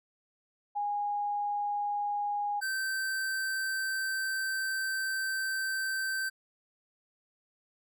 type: tone pair in turn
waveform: sine / square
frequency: 822 / 1551.7 Hz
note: G#5 / G6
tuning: -18 / -18 cents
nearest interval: major seventh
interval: 1100 cents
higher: second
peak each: -29 / -31 dBFS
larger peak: first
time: 0.75-2.61 / 2.61-6.3 s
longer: second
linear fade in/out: 20 ms
effects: none